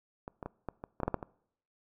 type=clicks; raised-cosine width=1 ms; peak=-26 / -26 / -24 / -22 / -26 / -22 / -15 / -15 / -15 / -25 dBFS; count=10; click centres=0.279 / 0.428 / 0.46 / 0.687 / 0.839 / 1.002 / 1.033 / 1.08 / 1.143 / 1.228 s; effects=noise-tail reverb RT60 0.7 s tail -23 dB re dry